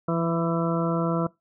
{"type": "harmonic tone with a mistuned harmonic", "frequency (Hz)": 166.6, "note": "E3", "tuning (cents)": 19, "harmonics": [1, 2, 3, 4, 6, 7, 8], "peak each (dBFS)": [-25, -29, -30, -31, -35, -37, -33], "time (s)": [0.08, 1.27], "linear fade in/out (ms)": 5, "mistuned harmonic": 1, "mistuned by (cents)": 19, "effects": ["noise-tail reverb RT60 0.2 s tail -22 dB re dry"]}